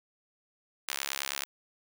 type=tone with high-pass filter; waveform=sawtooth; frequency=69.3 Hz; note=C#2; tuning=in tune; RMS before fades=-36 dBFS; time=0.88-1.45 s; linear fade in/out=5 ms; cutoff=1900 Hz; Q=0.53; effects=none